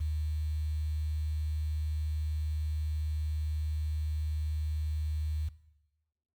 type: tone with quantisation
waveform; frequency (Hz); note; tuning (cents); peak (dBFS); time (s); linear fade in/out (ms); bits
sine; 76.7; D#2; -24; -29; 0-5.49; 10; 9
effects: noise-tail reverb RT60 1.0 s tail -18 dB re dry